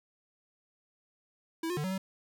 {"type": "tone with pitch steps", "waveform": "square", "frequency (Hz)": [327, 357.2, 148.7, 187.4, 190.5], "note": ["E4", "F4", "D3", "F#3", "G3"], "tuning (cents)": [-14, 39, 22, 22, -49], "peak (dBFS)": -32, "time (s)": [1.63, 1.98], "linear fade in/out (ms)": 5, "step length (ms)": 70, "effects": []}